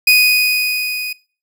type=tone with level ramp; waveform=30% pulse; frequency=2489 Hz; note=D#7; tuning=in tune; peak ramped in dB=-4 to -19 dBFS; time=0.07-1.13 s; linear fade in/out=5 ms; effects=noise-tail reverb RT60 0.4 s tail -22 dB re dry